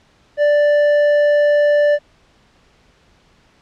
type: tone with hard clipping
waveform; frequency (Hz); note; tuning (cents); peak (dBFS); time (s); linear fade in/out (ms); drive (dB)
sine; 587.3; D5; 0; -12; 0.37-1.99; 50; 6
effects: pink hiss -54 dBFS RMS until 3.61 s + low-pass 5000 Hz 12 dB/octave